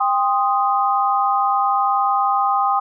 sine chord, C minor, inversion second, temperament equal with one note detuned, 795.9 / 1046.5 / 1244.5 Hz, G5 / C6 / Eb6, +26 / 0 / 0 cents, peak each -18 / -22 / -19 dBFS, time 0-2.8 s, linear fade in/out 10 ms, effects none

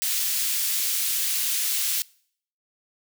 white high-pass noise, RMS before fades -25 dBFS, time 0.02-2.02 s, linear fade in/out 0 ms, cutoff 2600 Hz, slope 12 dB/octave, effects noise-tail reverb RT60 0.6 s tail -24 dB re dry

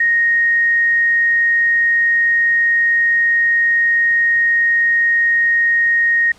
sine tone, 1864.7 Hz, A#6, in tune, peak -11 dBFS, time 0-6.32 s, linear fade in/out 5 ms, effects pink hiss -47 dBFS RMS until 6.38 s + low-pass 8000 Hz 12 dB/octave

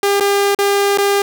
sawtooth tone with dropouts, 401.5 Hz, G4, 41 cents sharp, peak -8 dBFS, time 0.03-1.22 s, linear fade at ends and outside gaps 2 ms, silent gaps 0.199-0.207 / 0.548-0.588 / 0.975-0.984 s, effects none

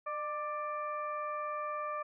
harmonic tone with a mistuned harmonic, 590 Hz, D5, 8 cents sharp, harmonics 1 / 2 / 3 / 4, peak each -40 / -36 / -49 / -50 dBFS, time 0.06-2.03 s, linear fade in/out 10 ms, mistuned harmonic 1, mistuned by +37 cents, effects none

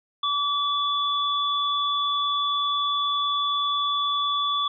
sine tone pair together, 1152 / 3449 Hz, D6 / A7, -34 / -35 cents, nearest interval octave + perfect fifth, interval 1899 cents, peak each -24 / -25 dBFS, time 0.23-4.68 s, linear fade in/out 5 ms, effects none

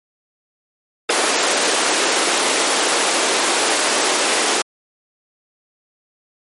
pink high-pass noise, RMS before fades -17 dBFS, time 1.09-4.62 s, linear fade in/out 5 ms, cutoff 330 Hz, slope 24 dB/octave, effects MP3 48 kbps

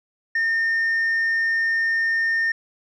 sine tone with tanh clipping, 1820 Hz, A#6, 42 cents flat, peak -19 dBFS, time 0.35-2.52 s, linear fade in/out 5 ms, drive 1 dB, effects none

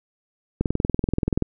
click train, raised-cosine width 3 ms, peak -8 dBFS, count 18, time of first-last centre 0.61-1.423 s, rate 20.9 Hz, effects none

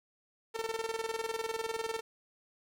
sawtooth tone with tremolo, 450.2 Hz, A4, 40 cents sharp, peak -28 dBFS, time 0.54-2.01 s, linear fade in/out 20 ms, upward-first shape square, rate 20 Hz, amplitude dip 70%, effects low-pass 11000 Hz 12 dB/octave + 10-bit

